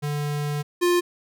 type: tone pair in turn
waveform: square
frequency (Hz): 146.83 / 352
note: D3 / F4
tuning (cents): 0 / +14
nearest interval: octave + minor third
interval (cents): 1514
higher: second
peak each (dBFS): -25 / -18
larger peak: second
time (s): 0.02-0.63 / 0.81-1.01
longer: first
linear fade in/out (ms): 20
effects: none